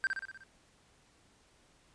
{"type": "tone with echo", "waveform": "triangle", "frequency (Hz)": 1571, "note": "G6", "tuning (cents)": 3, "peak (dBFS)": -25, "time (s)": [0.04, 0.07], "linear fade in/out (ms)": 0, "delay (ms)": 61, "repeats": 6, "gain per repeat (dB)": -4, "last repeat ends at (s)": 0.436, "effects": ["pink hiss -66 dBFS RMS until 1.94 s", "resampled to 22050 Hz"]}